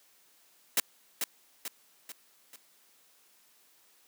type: noise with echo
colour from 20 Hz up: white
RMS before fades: -25 dBFS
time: 0.77-0.8 s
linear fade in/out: 2 ms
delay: 440 ms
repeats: 4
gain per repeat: -6 dB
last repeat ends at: 2.56 s
effects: white hiss -64 dBFS RMS until 4.07 s + high-pass 200 Hz 12 dB/octave

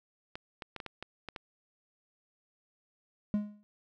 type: clicks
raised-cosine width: 0.3 ms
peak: -24 dBFS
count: 8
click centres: 0.355 / 0.622 / 0.763 / 0.802 / 0.863 / 1.026 / 1.287 / 1.362 s
type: tone with exponential decay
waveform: triangle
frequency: 208 Hz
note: G#3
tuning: 3 cents sharp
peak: -22 dBFS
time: 3.34-3.63 s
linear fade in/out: 0 ms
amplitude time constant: 63 ms
effects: none

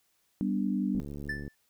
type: chord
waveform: sine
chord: G major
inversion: none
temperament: equal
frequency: 196 / 246.9 / 293.7 Hz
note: G3 / B3 / D4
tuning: 0 / 0 / 0 cents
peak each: -29 / -32 / -33 dBFS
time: 0.41-1 s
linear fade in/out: 0 ms
type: click train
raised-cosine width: 3 ms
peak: -28 dBFS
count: 39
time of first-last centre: 0.95-1.479 s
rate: 71.9 Hz
type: tone with exponential decay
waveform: triangle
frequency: 1760 Hz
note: A6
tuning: in tune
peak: -27 dBFS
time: 1.29-1.55 s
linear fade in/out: 5 ms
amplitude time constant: 55 ms
effects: white hiss -72 dBFS RMS until 1.69 s

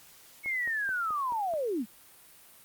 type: linear sweep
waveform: sine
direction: down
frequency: 2217 to 190.3 Hz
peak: -28 dBFS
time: 0.43-1.86 s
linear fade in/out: 50 ms
type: click train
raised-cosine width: 1 ms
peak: -32 dBFS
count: 6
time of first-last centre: 0.46-1.538 s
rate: 4.64 Hz
effects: white hiss -55 dBFS RMS until 2.64 s + Opus 48 kbps

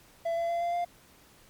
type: tone with pitch steps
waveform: triangle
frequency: 670 / 677 / 684.1 / 691.2 / 698.5 Hz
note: E5 / E5 / F5 / F5 / F5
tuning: +28 / +46 / -36 / -18 / 0 cents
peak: -25 dBFS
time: 0.25-0.85 s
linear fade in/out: 10 ms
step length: 120 ms
effects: pink hiss -58 dBFS RMS until 1.49 s + MP3 96 kbps

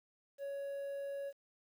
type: tone with quantisation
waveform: triangle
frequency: 558 Hz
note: C#5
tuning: 11 cents sharp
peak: -37 dBFS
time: 0.38-1.33 s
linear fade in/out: 50 ms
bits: 11
effects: none

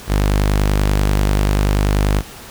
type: tone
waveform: sawtooth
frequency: 50.3 Hz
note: G1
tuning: 45 cents sharp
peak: -9 dBFS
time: 0.07-2.23 s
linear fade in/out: 50 ms
effects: pink hiss -36 dBFS RMS until 2.5 s

